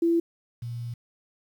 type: tone pair in turn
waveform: sine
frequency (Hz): 336.4 / 118.94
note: E4 / A#2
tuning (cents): +35 / +35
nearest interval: octave + tritone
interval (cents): 1800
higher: first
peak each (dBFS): -19 / -31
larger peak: first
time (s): 0.02-0.2 / 0.62-0.94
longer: second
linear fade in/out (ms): 5
effects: 9-bit